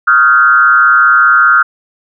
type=tone with frequency modulation; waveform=sine; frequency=1390 Hz; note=F6; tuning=9 cents flat; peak=-4 dBFS; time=0.07-1.63 s; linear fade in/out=10 ms; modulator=135 Hz; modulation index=1; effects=none